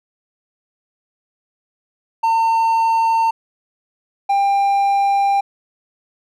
triangle tone pair in turn, 906 / 795.9 Hz, A#5 / G5, -50 / +26 cents, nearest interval major second, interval 224 cents, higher first, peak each -11 dBFS, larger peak neither, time 2.23-3.31 / 4.29-5.41 s, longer second, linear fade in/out 10 ms, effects none

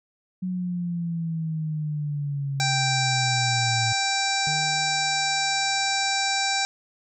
sine exponential sweep, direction down, 185 to 114.2 Hz, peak -25 dBFS, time 0.42-3.93 s, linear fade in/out 10 ms
harmonic tone, 784 Hz, G5, in tune, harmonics 1 / 2 / 3 / 5 / 6 / 7 / 8 / 9 / 10, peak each -27 / -30 / -30 / -29 / -34 / -30 / -37 / -33 / -38 dBFS, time 2.6-6.65 s, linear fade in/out 0 ms
triangle tone with exponential decay, 150.7 Hz, D3, 45 cents sharp, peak -27 dBFS, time 4.47-6.41 s, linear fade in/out 0 ms, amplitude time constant 420 ms
effects none

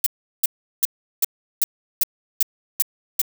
violet noise bursts, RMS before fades -17 dBFS, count 9, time 0.04-3.216 s, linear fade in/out 2 ms, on 24 ms, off 370 ms, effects none

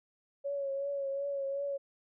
sine tone with vibrato, 556 Hz, C#5, 5 cents sharp, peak -32 dBFS, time 0.44-1.78 s, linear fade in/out 20 ms, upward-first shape triangle, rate 2.7 Hz, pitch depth 39 cents each way, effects none

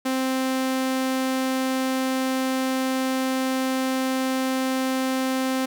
sawtooth tone, 261.6 Hz, C4, in tune, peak -18 dBFS, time 0.05-5.66 s, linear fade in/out 10 ms, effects none

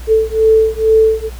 sine beating tone pair, 440 / 442.2 Hz, A4 / A4, 0 / +9 cents, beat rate 2.2 Hz, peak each -11 dBFS, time 0.07-1.3 s, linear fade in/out 50 ms, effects added 60 Hz sine -26 dBFS peak until 1.39 s + pink hiss -38 dBFS RMS until 1.39 s

